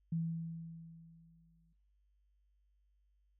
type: tone with exponential decay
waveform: sine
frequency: 164.81 Hz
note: E3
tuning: in tune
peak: -32 dBFS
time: 0.12-1.73 s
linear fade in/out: 5 ms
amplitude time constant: 350 ms
effects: noise-tail reverb RT60 0.6 s tail -17 dB re dry + added 50 Hz sine -70 dBFS peak until 3.39 s